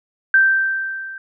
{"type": "tone with level ramp", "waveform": "sine", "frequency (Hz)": 1564, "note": "G6", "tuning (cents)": -4, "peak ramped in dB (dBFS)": [-8, -30], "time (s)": [0.34, 1.18], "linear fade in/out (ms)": 2, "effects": []}